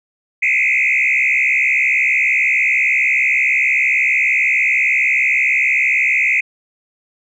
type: tone with frequency modulation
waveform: sine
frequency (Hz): 2291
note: D7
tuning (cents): -44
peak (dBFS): -11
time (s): 0.42-6.41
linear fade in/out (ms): 10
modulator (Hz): 66.5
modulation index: 4
effects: tanh soft clip ceiling -7 dBFS